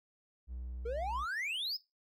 triangle tone, 61.74 Hz, B1, in tune, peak -38 dBFS, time 0.47-1.26 s, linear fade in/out 50 ms
triangle exponential sweep, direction up, 440 to 5274 Hz, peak -33 dBFS, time 0.85-1.77 s, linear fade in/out 10 ms
effects noise-tail reverb RT60 0.2 s tail -17 dB re dry

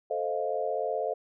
sine chord, F dominant seventh, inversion first, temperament equal, 440 / 523.3 / 622.3 / 698.5 Hz, A4 / C5 / Eb5 / F5, 0 / 0 / 0 / 0 cents, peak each -33 dBFS, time 0.1-1.14 s, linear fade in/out 10 ms, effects none

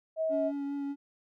sine tone, 640 Hz, D#5, 49 cents sharp, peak -27 dBFS, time 0.16-0.52 s, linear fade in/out 50 ms
triangle tone with vibrato, 281.7 Hz, C#4, 28 cents sharp, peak -30 dBFS, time 0.29-0.96 s, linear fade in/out 50 ms, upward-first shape triangle, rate 4.9 Hz, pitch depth 15 cents each way
effects none

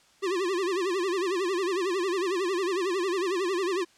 square tone with vibrato, 368.4 Hz, F#4, 7 cents flat, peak -26 dBFS, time 0.22-3.85 s, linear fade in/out 20 ms, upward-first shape sine, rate 11 Hz, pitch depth 140 cents each way, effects white hiss -60 dBFS RMS until 3.97 s + low-pass 7000 Hz 12 dB/octave

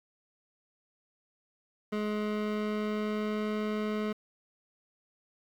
25% pulse tone with pitch glide, 211 to 212.8 Hz, G#3 to G#3, +28 to +42 cents, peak -26 dBFS, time 1.92-4.13 s, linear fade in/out 10 ms, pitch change +14 cents, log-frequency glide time 2.09-3.55 s, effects low-pass 3000 Hz 12 dB/octave + 9-bit

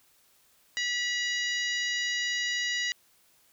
harmonic tone with a mistuned harmonic, 964 Hz, B5, 42 cents flat, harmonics 2 / 3 / 4 / 5 / 6 / 7, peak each -30 / -34 / -36 / -38 / -40 / -41 dBFS, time 0.77-2.92 s, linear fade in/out 0 ms, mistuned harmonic 2, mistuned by +23 cents, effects white hiss -64 dBFS RMS until 3.52 s

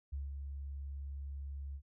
sine tone with ADSR envelope, 69.7 Hz, C#2, 10 cents sharp, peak -36 dBFS, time 0.12-1.82 s, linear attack 14 ms, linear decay 170 ms, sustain -4 dB, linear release 69 ms, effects none

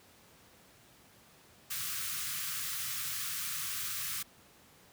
white band-stop noise, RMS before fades -37 dBFS, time 1.7-4.23 s, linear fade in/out 10 ms, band 170 to 1100 Hz, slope 96 dB/octave, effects pink hiss -60 dBFS RMS until 4.92 s + high-pass 80 Hz 12 dB/octave

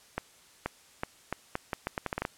accelerating click train, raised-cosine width 0.5 ms, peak -15 dBFS, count 13, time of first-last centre 0.18-2.251 s, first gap 480 ms, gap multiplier 0.78, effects white hiss -58 dBFS RMS until 2.37 s + low-pass 10000 Hz 12 dB/octave

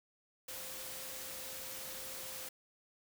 sine tone in noise, 523.3 Hz, C5, in tune, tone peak -55 dBFS, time 0.48-2.49 s, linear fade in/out 5 ms, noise white, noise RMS -45 dBFS, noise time 0.48-2.49 s, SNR -13 dB, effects none

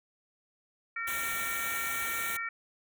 harmonic tone, 458.3 Hz, A#4, 29 cents flat, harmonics 3 / 4 / 5, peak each -37 / -37 / -37 dBFS, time 0.96-2.49 s, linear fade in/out 5 ms
white band-stop noise, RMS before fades -37 dBFS, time 1.07-2.37 s, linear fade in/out 5 ms, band 4100 to 5900 Hz, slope 96 dB/octave
effects none

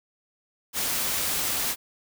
white noise, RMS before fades -27 dBFS, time 0.73-1.76 s, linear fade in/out 50 ms, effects none

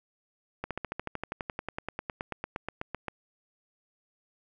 slowing click train, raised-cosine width 0.5 ms, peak -18 dBFS, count 26, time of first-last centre 0.64-3.083 s, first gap 67 ms, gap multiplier 1.03, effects none

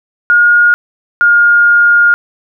sine tone pair in turn, 1430 / 1419.3 Hz, F6 / F6, +41 / +28 cents, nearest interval unison, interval 13 cents, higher first, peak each -4 dBFS, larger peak neither, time 0.3-0.74 / 1.21-2.14 s, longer second, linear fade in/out 0 ms, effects none

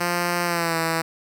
5% pulse tone with pitch glide, 174.61 to 163.86 Hz, F3 to E3, 0 to -10 cents, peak -10 dBFS, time 0-1.02 s, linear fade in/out 10 ms, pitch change -110 cents, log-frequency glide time 0.44-0.77 s, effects none

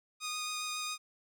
10% pulse tone with vibrato, 1236 Hz, D#6, 12 cents flat, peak -27 dBFS, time 0.2-0.98 s, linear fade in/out 50 ms, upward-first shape sine, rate 7.3 Hz, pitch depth 9 cents each way, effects none

